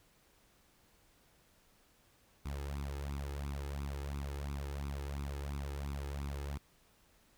sawtooth tone with flanger, 70.5 Hz, C#2, 30 cents sharp, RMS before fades -40 dBFS, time 2.45-6.58 s, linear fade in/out 10 ms, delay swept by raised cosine 0.8 to 2.4 ms, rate 2.9 Hz, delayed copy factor +0.7, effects pink hiss -68 dBFS RMS until 7.37 s

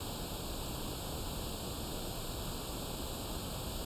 pink noise with comb filter, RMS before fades -40 dBFS, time 0-3.85 s, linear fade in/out 5 ms, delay 0.25 ms, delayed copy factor +0.95, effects resampled to 32000 Hz

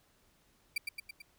35% pulse tone with echo, 2349 Hz, D7, in tune, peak -28 dBFS, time 0.76-0.78 s, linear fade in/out 5 ms, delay 110 ms, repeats 4, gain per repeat -4 dB, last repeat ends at 1.22 s, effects pink hiss -69 dBFS RMS until 1.38 s

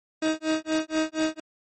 30% pulse tone with tremolo, 314.8 Hz, D#4, 20 cents sharp, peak -18 dBFS, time 0.22-1.4 s, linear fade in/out 5 ms, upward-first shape sine, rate 4.2 Hz, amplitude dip 100%, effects MP3 32 kbps

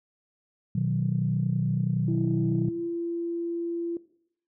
sine chord, B major, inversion none, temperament equal, 123.47 / 155.56 / 185 Hz, B2 / D#3 / F#3, 0 / 0 / 0 cents, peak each -27 dBFS, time 0.75-2.69 s, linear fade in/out 5 ms
sine tone with pitch glide, 329.6 to 339.8 Hz, E4 to F4, 0 to -47 cents, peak -28 dBFS, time 2.08-3.97 s, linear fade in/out 2 ms, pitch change +53 cents, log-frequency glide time 2.54-2.81 s
effects noise-tail reverb RT60 0.7 s tail -18 dB re dry + tanh soft clip ceiling -14 dBFS

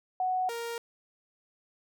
sine / sawtooth tone pair in turn, 741 / 466.8 Hz, F#5 / A#4, +2 / +2 cents, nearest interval minor sixth, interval 800 cents, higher first, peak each -26 / -30 dBFS, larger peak first, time 0.2-0.49 / 0.49-0.78 s, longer neither, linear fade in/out 2 ms, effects none

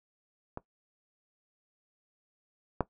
clicks, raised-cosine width 1 ms, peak -23 / -12 dBFS, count 2, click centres 0.574 / 2.807 s, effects noise-tail reverb RT60 0.1 s tail -17 dB re dry

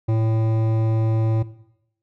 sine tone with hard clipping, 111.4 Hz, A2, 22 cents sharp, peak -19 dBFS, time 0.08-1.43 s, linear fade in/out 10 ms, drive 13 dB, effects noise-tail reverb RT60 0.8 s tail -17 dB re dry

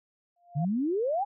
sine tone with exponential growth, 698.5 Hz, F5, in tune, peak -31 dBFS, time 0.36-0.65 s, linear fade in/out 5 ms, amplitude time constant 61 ms
sine exponential sweep, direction up, 137.3 to 846 Hz, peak -25 dBFS, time 0.55-1.25 s, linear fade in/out 20 ms
effects none

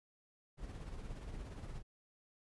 brown noise with tremolo, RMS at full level -44 dBFS, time 0.57-1.83 s, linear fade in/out 50 ms, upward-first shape sine, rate 17 Hz, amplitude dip 45%, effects resampled to 24000 Hz

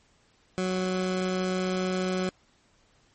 20% pulse tone, 185 Hz, F#3, in tune, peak -21 dBFS, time 0.58-2.29 s, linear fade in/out 0 ms, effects pink hiss -64 dBFS RMS until 3.14 s + MP3 32 kbps

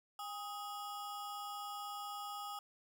square ring-modulated tone, 1034 Hz, C6, 21 cents flat, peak -40 dBFS, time 0.19-2.59 s, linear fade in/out 2 ms, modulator 220 Hz, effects none

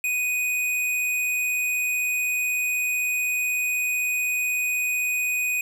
square tone, 2489 Hz, D#7, in tune, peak -23 dBFS, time 0.04-5.61 s, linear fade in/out 2 ms, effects none

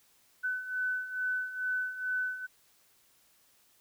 sine beating tone pair, 1504 / 1506.3 Hz, F#6 / F#6, +28 / +31 cents, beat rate 2.3 Hz, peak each -37 / -32 dBFS, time 0.43-2.47 s, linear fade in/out 20 ms, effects white hiss -66 dBFS RMS until 3.8 s

